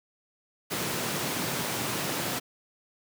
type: high-pass noise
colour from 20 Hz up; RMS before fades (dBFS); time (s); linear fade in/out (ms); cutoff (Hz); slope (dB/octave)
pink; -31; 0.7-2.4; 20; 120; 24
effects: none